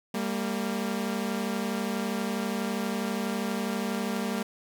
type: tone pair together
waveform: sawtooth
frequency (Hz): 198.4 / 230.7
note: G3 / A#3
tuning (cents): +21 / -18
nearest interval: minor third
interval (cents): 261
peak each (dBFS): -27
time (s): 0.14-4.43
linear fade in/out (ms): 5
effects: 10-bit